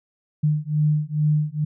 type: beating tone pair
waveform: sine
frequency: 150.1 / 152.4 Hz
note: D3 / D#3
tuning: +38 / -36 cents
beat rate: 2.3 Hz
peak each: -21 dBFS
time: 0.43-1.65 s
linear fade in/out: 10 ms
effects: none